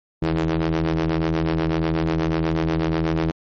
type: ring-modulated tone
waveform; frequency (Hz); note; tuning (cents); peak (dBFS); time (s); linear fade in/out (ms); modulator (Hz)
sawtooth; 81.7; E2; -15; -12; 0.22-3.31; 0; 241
effects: low-pass 4000 Hz 12 dB/octave + MP3 32 kbps